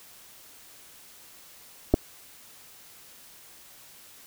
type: clicks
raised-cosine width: 2 ms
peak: -6 dBFS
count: 2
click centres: 1.939 / 1.942 s
effects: white hiss -51 dBFS RMS until 4.26 s